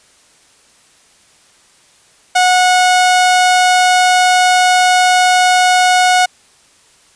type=tone; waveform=sawtooth; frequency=731 Hz; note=F#5; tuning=21 cents flat; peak=-4 dBFS; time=2.35-6.26 s; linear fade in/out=10 ms; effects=white hiss -49 dBFS RMS until 7.15 s + resampled to 22050 Hz